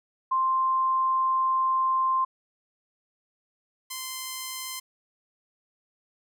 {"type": "tone pair in turn", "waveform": ["sine", "5% pulse"], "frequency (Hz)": [1050, 1037.9], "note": ["C6", "C6"], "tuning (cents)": [6, -14], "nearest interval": "unison", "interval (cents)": 20, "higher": "first", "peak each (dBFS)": -21, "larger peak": "neither", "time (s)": [[0.31, 2.25], [3.9, 4.8]], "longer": "first", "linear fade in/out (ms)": 10, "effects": []}